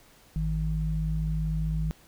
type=tone pair together; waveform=sine; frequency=53.14 / 157.6 Hz; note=G#1 / D#3; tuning=+40 / +23 cents; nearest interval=octave + perfect fifth; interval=1883 cents; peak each=-28 dBFS; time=0.36-1.91 s; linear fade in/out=0 ms; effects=pink hiss -57 dBFS RMS until 2.07 s